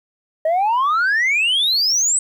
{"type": "exponential sweep", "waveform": "sine", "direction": "up", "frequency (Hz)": [617, 8200], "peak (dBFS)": -12, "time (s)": [0.45, 2.19], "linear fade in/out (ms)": 5, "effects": ["tanh soft clip ceiling -13 dBFS", "9-bit"]}